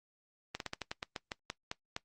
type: slowing click train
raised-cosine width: 0.2 ms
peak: -19 dBFS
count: 12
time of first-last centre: 0.55-1.964 s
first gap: 52 ms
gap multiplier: 1.17
effects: noise-tail reverb RT60 0.1 s tail -20 dB re dry + Opus 32 kbps